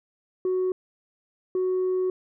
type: tone pair in turn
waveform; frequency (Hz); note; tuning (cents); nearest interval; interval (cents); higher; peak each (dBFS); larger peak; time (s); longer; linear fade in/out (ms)
sine; 370 / 370; F#4 / F#4; 0 / 0; unison; 0; neither; -20; neither; 0.45-0.72 / 1.55-2.1; second; 2
effects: tanh soft clip ceiling -20 dBFS